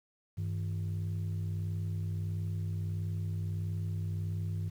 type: tone pair together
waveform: sine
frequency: 98 / 159.53 Hz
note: G2 / D#3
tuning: 0 / +44 cents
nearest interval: minor sixth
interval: 844 cents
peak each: -31 / -36 dBFS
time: 0.37-4.7 s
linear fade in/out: 20 ms
effects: tanh soft clip ceiling -29 dBFS + 10-bit

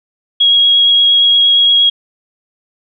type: tone with vibrato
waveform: sine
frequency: 3302 Hz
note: G#7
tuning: 11 cents flat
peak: -6 dBFS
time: 0.4-1.9 s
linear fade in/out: 10 ms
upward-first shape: triangle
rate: 8.6 Hz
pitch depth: 11 cents each way
effects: none

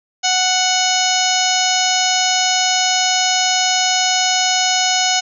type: harmonic tone with a mistuned harmonic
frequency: 740 Hz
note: F#5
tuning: in tune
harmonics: 1 / 2 / 3 / 4 / 5 / 6 / 7 / 8 / 9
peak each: -19 / -25 / -24 / -21 / -25 / -25 / -22 / -25 / -21 dBFS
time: 0.23-5.21 s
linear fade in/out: 20 ms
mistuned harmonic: 6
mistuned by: -68 cents
effects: none

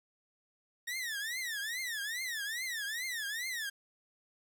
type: tone with vibrato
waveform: sawtooth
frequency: 1844 Hz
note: A#6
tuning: 19 cents flat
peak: -32 dBFS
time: 0.87-3.7 s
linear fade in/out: 10 ms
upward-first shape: triangle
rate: 2.4 Hz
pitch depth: 260 cents each way
effects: 10-bit

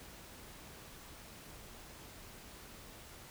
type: silence
effects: pink hiss -53 dBFS RMS until 3.3 s

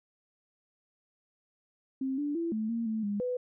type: tone with pitch steps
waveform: sine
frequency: 265.5 / 291.2 / 335.3 / 218 / 230.9 / 219.8 / 204 / 498 Hz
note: C4 / D4 / E4 / A3 / A#3 / A3 / G#3 / B4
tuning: +25 / -15 / +30 / -16 / -16 / -2 / -31 / +14 cents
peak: -29 dBFS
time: 2.01-3.37 s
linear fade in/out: 5 ms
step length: 170 ms
effects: none

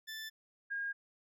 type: tone pair in turn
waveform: 20% pulse / sine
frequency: 1760 / 1624.5 Hz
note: A6 / G#6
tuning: 0 / -39 cents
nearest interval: minor second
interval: 139 cents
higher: first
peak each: -37 / -35 dBFS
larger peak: second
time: 0.07-0.3 / 0.7-0.93 s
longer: neither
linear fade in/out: 20 ms
effects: none

